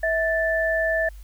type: tone pair together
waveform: sine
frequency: 648.5 / 1760 Hz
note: E5 / A6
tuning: -28 / 0 cents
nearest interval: octave + perfect fourth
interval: 1728 cents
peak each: -22 / -23 dBFS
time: 0.03-1.09 s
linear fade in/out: 5 ms
effects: added 50 Hz sine -38 dBFS peak until 1.23 s + white hiss -57 dBFS RMS until 1.23 s